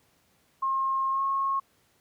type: tone with pitch glide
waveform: sine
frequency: 1071 to 1087.8 Hz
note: C6 to C#6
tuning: +40 to -33 cents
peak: -24 dBFS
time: 0.62-1.6 s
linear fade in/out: 10 ms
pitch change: +27 cents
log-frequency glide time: 1.11-1.22 s
effects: pink hiss -66 dBFS RMS until 2 s + high-pass 80 Hz 12 dB/octave